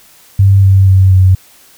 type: tone with pitch steps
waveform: sine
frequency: 98 / 96.48 / 94.99 / 93.52 Hz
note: G2 / G2 / F#2 / F#2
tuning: 0 / -27 / +46 / +19 cents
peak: -3 dBFS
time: 0.39-1.35 s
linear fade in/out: 5 ms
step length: 240 ms
effects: white hiss -43 dBFS RMS until 1.77 s